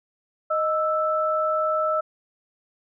sine tone pair together, 622.2 / 1318.5 Hz, D#5 / E6, 0 / 0 cents, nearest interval octave + minor second, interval 1300 cents, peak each -23 dBFS, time 0.5-2.01 s, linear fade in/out 10 ms, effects none

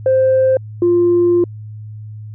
sine tone pair in turn, 523.3 / 349 Hz, C5 / F4, 0 / -1 cents, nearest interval perfect fifth, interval 701 cents, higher first, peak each -8 dBFS, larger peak neither, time 0.06-0.57 / 0.82-1.44 s, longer second, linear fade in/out 2 ms, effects tanh soft clip ceiling -6 dBFS + added 107 Hz sine -28 dBFS peak until 2.34 s

